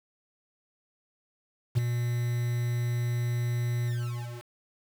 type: tone with ADSR envelope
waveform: triangle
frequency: 120 Hz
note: B2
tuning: 49 cents flat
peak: -16 dBFS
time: 1.75-4.49 s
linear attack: 27 ms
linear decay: 12 ms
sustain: -8 dB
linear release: 620 ms
effects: 7-bit